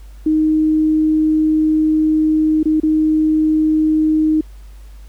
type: tone with dropouts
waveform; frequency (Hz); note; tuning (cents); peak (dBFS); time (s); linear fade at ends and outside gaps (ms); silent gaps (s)
sine; 311.1; D#4; 0; -11; 0.26-4.41; 5; 2.631-2.655 / 2.801-2.832
effects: added 50 Hz sine -34 dBFS peak until 5.08 s + pink hiss -52 dBFS RMS until 5.08 s